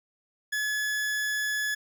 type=tone; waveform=40% pulse; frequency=1705 Hz; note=G#6; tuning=45 cents sharp; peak=-26 dBFS; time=0.52-1.75 s; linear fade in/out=10 ms; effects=none